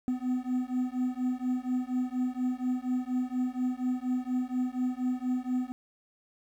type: beating tone pair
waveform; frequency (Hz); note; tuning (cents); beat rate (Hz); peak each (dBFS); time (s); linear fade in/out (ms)
triangle; 250.2 / 254.4; B3 / C4; +23 / -48; 4.2; -29; 0.08-5.72; 0
effects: 10-bit